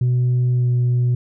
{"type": "tone with pitch glide", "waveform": "sine", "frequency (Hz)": [124.3, 122.87], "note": ["B2", "B2"], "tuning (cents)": [12, -8], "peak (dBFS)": -12, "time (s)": [0.01, 1.15], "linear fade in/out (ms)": 5, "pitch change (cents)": -20, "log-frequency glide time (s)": [0.53, 0.68], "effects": ["tanh soft clip ceiling -13 dBFS"]}